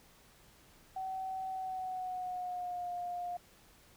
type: tone with pitch glide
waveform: sine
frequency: 759 to 708.2 Hz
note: F#5 to F5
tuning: +44 to +24 cents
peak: -36 dBFS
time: 0.96-3.37 s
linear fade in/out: 5 ms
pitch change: -120 cents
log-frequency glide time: 1.49-2.91 s
effects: pink hiss -62 dBFS RMS until 3.96 s